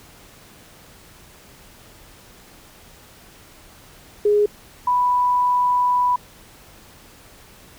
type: tone pair in turn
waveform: sine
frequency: 415.3 / 987.8 Hz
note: G#4 / B5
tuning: 0 / 0 cents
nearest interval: octave + minor third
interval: 1500 cents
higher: second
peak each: -13 / -15 dBFS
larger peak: first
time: 4.25-4.46 / 4.87-6.16 s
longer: second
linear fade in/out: 5 ms
effects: pink hiss -47 dBFS RMS until 7.78 s